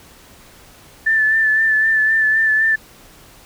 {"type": "tone with vibrato", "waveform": "sine", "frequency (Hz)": 1760, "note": "A6", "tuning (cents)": 0, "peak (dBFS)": -12, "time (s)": [1.06, 2.76], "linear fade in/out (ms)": 10, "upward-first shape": "sine", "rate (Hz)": 3.9, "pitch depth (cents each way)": 28, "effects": ["pink hiss -45 dBFS RMS until 3.45 s"]}